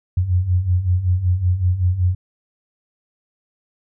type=beating tone pair; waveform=sine; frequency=87 / 92.3 Hz; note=F2 / F#2; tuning=-6 / -4 cents; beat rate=5.3 Hz; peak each=-21 / -16 dBFS; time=0.17-2.15 s; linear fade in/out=5 ms; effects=none